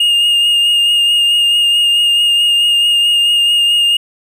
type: tone with vibrato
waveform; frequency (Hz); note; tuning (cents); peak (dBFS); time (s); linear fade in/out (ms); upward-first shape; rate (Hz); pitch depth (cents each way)
triangle; 2837; F7; +27; -7; 0-3.97; 5; triangle; 4.6; 20
effects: none